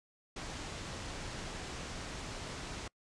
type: low-pass noise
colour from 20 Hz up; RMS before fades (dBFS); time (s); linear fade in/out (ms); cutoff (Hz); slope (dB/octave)
pink; -43; 0.36-2.88; 5; 7800; 24
effects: noise-tail reverb RT60 0.1 s tail -25 dB re dry + resampled to 24000 Hz